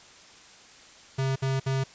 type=tone bursts; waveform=square; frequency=133.8 Hz; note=C3; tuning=39 cents sharp; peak=-25 dBFS; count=3; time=1.18-1.84 s; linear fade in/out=10 ms; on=180 ms; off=60 ms; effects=white hiss -51 dBFS RMS until 1.94 s + resampled to 16000 Hz